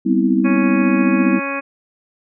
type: chord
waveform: sine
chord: C major seventh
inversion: second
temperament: equal with one note detuned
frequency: 196 / 246.9 / 261.6 / 324 Hz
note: G3 / B3 / C4 / E4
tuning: 0 / 0 / 0 / -30 cents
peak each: -18 dBFS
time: 0.05-1.4 s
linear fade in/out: 20 ms
type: harmonic tone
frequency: 277.2 Hz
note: C#4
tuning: in tune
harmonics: 1 / 2 / 3 / 4 / 5 / 6 / 7 / 8 / 9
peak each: -27 / -27 / -35 / -27 / -33 / -29 / -37 / -34 / -26 dBFS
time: 0.44-1.61 s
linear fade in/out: 20 ms
effects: none